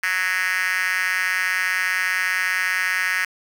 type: tone with high-pass filter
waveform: 5% pulse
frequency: 185 Hz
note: F#3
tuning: in tune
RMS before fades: -22 dBFS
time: 0.03-3.25 s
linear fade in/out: 5 ms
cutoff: 1800 Hz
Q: 4
effects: 7-bit